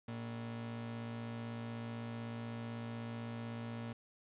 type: ring-modulated tone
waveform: 45% pulse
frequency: 173.6 Hz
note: F3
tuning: 10 cents flat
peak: -38 dBFS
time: 0.08-3.93 s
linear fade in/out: 5 ms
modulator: 58.8 Hz
effects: resampled to 8000 Hz + 11-bit